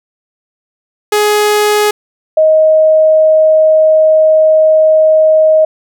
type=tone pair in turn; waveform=sawtooth / sine; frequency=418.9 / 627.6 Hz; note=G#4 / D#5; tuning=+15 / +15 cents; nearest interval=perfect fifth; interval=700 cents; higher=second; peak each=-4 dBFS; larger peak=neither; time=1.12-1.91 / 2.37-5.65 s; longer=second; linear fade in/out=5 ms; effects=none